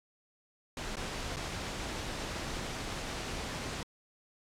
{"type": "noise with dropouts", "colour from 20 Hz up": "pink", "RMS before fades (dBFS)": -38, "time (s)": [0.77, 3.83], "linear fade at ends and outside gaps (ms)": 2, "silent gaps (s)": [[0.956, 0.968], [1.361, 1.367]], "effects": ["low-pass 7000 Hz 12 dB/octave", "AAC 64 kbps"]}